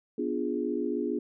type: chord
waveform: sine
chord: B diminished seventh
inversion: none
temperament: equal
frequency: 246.9 / 293.7 / 349.2 / 415.3 Hz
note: B3 / D4 / F4 / Ab4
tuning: 0 / 0 / 0 / 0 cents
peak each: -33 dBFS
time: 0.18-1.19 s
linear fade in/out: 5 ms
effects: none